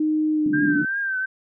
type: tone with pitch glide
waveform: sine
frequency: 308.6 to 293.8 Hz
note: D#4 to D4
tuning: -14 to +1 cents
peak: -18 dBFS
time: 0-0.82 s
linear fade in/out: 5 ms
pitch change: -85 cents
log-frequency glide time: 0.33-0.67 s
type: band-pass noise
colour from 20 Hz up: pink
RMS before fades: -28 dBFS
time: 0.46-0.85 s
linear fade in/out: 2 ms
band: 150 to 320 Hz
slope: 48 dB/octave
type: tone with vibrato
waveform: sine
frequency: 1568 Hz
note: G6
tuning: in tune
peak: -22 dBFS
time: 0.53-1.26 s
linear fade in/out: 10 ms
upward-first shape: triangle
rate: 2.7 Hz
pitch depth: 68 cents each way
effects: none